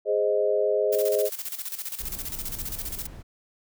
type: chord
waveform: sine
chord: Ab major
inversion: none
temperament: equal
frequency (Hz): 415.3 / 523.3 / 622.3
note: Ab4 / C5 / Eb5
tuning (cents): 0 / 0 / 0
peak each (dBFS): -24 / -26 / -25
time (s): 0.05-1.3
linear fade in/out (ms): 50
type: noise with tremolo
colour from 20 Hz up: blue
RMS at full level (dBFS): -32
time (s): 0.92-3.07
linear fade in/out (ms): 10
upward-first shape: square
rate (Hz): 15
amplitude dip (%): 70
type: noise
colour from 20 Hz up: brown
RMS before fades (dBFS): -39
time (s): 1.99-3.23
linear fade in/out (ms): 20
effects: none